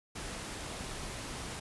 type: noise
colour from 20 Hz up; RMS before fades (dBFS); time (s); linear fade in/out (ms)
pink; -41; 0.15-1.6; 10
effects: resampled to 24000 Hz